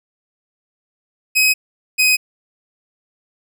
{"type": "tone pair in turn", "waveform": "sawtooth", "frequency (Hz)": [2533, 2513], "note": ["D#7", "D#7"], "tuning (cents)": [30, 17], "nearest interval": "unison", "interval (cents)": 13, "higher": "first", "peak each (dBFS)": -8, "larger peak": "neither", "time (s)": [[1.35, 1.54], [1.98, 2.17]], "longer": "neither", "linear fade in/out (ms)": 20, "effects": []}